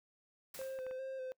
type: noise with exponential decay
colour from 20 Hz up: white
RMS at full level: -47 dBFS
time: 0.54-1 s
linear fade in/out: 5 ms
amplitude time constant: 100 ms
type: tone with vibrato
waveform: triangle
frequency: 523 Hz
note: C5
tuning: 1 cent flat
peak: -38 dBFS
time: 0.59-1.32 s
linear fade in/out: 0 ms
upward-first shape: square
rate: 2.5 Hz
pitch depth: 23 cents each way
type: clicks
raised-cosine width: 0.5 ms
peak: -38 dBFS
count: 4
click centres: 0.615 / 0.789 / 0.866 / 0.911 s
effects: noise-tail reverb RT60 0.1 s tail -25 dB re dry